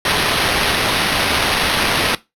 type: noise with sample-and-hold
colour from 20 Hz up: white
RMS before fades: -17 dBFS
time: 0.05-2.15 s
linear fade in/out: 2 ms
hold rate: 7350 Hz
effects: noise-tail reverb RT60 0.2 s tail -18 dB re dry + low-pass 12000 Hz 12 dB/octave